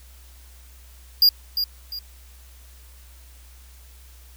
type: tone with echo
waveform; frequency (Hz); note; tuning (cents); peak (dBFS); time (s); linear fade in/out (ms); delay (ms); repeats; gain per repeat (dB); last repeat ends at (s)
square; 4823; D8; +45; -12; 1.22-1.29; 2; 350; 2; -9; 1.99
effects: added 62 Hz sine -45 dBFS peak until 4.36 s + white hiss -53 dBFS RMS until 4.36 s